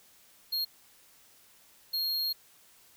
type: tone bursts at uneven times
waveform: square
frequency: 4254 Hz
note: C8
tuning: 28 cents sharp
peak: -29 dBFS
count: 2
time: 0.52-0.65 / 1.93-2.33 s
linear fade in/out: 10 ms
effects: white hiss -60 dBFS RMS until 2.96 s